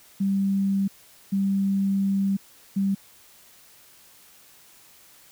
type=tone bursts at uneven times; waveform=sine; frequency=196 Hz; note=G3; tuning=in tune; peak=-20 dBFS; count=3; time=0.2-0.88 / 1.32-2.37 / 2.76-2.95 s; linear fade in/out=10 ms; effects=white hiss -53 dBFS RMS until 5.31 s